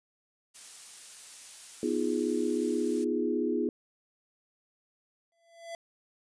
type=noise; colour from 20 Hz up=blue; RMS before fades=-44 dBFS; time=0.54-3.05 s; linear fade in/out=20 ms
type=chord; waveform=sine; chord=F half-diminished seventh; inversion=second; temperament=equal with one note detuned; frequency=246.9 / 312.7 / 349.2 / 415.3 Hz; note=Cb4 / Eb4 / F4 / Ab4; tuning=0 / +9 / 0 / 0 cents; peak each=-32 dBFS; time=1.83-3.69 s; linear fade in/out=2 ms
type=tone with exponential growth; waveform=square; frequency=672 Hz; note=E5; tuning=33 cents sharp; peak=-36 dBFS; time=5.32-5.75 s; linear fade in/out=1 ms; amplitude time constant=92 ms
effects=resampled to 22050 Hz